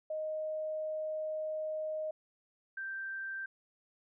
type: tone pair in turn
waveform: sine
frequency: 622.3 / 1568.1 Hz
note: D#5 / G6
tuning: 0 / 0 cents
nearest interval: octave + major third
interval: 1600 cents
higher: second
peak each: -34 / -37 dBFS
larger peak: first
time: 0.1-2.11 / 2.77-3.46 s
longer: first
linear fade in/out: 5 ms
effects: none